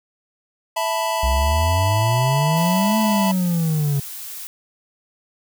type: chord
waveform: square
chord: E suspended fourth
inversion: none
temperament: equal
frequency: 659.3 / 880 / 987.8 Hz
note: E5 / A5 / B5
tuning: 0 / 0 / 0 cents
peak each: -25 dBFS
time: 0.76-3.32 s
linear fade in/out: 10 ms
type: exponential two-way sweep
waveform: triangle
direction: up then down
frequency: 61.74 to 220 to 138.6 Hz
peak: -15 dBFS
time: 1.23-4 s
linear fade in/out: 5 ms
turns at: 2.98 s
type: noise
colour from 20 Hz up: blue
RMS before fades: -33 dBFS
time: 2.57-4.47 s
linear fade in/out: 0 ms
effects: none